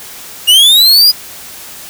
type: linear sweep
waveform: 45% pulse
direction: up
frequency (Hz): 2816 to 4981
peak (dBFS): -3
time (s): 0.47-1.12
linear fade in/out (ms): 20
effects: white hiss -30 dBFS RMS until 1.89 s